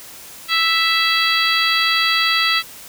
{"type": "harmonic tone", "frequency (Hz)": 659.3, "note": "E5", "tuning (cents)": 0, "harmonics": [2, 3, 4, 5, 6, 7], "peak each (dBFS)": [-21, -20, -22, -21, -22, -23], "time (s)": [0.48, 2.63], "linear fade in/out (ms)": 50, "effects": ["white hiss -38 dBFS RMS until 2.88 s"]}